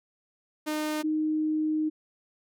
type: tone pair in turn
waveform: sawtooth / sine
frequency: 305.6 / 309.7 Hz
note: D#4 / D#4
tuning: -31 / -8 cents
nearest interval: unison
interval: 23 cents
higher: second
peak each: -24 dBFS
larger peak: neither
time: 0.66-1.03 / 1.03-1.9 s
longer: second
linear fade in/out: 20 ms
effects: none